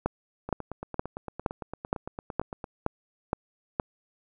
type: two click trains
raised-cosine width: 1 ms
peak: -11 / -21 dBFS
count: 9 / 20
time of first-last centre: 0.06-3.798 / 0.49-2.642 s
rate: 2.14 / 8.83 Hz
effects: none